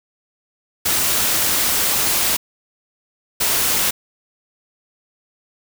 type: noise bursts at uneven times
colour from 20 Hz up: white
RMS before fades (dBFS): -18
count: 2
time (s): 0.85-2.37 / 3.4-3.91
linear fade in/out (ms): 10
effects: none